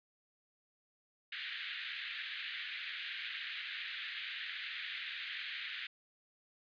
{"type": "band-pass noise", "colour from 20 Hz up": "pink", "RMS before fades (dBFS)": -43, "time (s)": [1.32, 5.87], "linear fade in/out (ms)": 5, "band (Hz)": [1600, 3900], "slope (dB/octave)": 48, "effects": ["resampled to 11025 Hz"]}